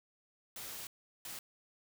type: noise bursts at uneven times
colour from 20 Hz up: white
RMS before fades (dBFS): -45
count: 2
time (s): 0.56-0.87 / 1.25-1.39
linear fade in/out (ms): 2
effects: none